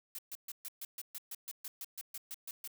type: noise bursts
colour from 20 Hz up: blue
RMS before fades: -43 dBFS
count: 16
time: 0.15-2.676 s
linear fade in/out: 2 ms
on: 36 ms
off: 130 ms
effects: none